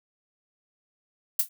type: noise with exponential decay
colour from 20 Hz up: violet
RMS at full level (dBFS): -17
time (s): 1.39-1.49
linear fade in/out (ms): 5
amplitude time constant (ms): 21
effects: none